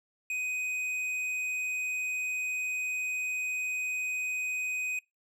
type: tone with tanh clipping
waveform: sine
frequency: 2503 Hz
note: D#7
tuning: 10 cents sharp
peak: -32 dBFS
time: 0.3-4.99 s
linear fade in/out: 2 ms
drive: 9 dB
effects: noise-tail reverb RT60 0.2 s tail -23 dB re dry